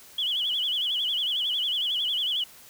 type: tone with vibrato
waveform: sine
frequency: 3169 Hz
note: G7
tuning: 18 cents sharp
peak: -24 dBFS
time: 0.18-2.44 s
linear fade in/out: 5 ms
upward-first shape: sine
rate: 11 Hz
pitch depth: 150 cents each way
effects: white hiss -50 dBFS RMS until 2.69 s